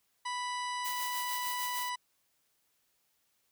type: harmonic tone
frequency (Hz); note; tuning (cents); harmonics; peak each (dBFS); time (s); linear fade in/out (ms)
987.8; B5; 0; 1 / 2 / 3 / 4 / 5 / 6 / 8 / 9 / 10; -35 / -41 / -45 / -47 / -49 / -51 / -53 / -54 / -55; 0.25-1.96; 10
type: noise with tremolo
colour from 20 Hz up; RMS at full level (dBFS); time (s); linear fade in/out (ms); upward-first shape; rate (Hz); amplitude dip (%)
blue; -38; 0.84-1.9; 20; triangle; 6.6; 60
effects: white hiss -75 dBFS RMS until 3.51 s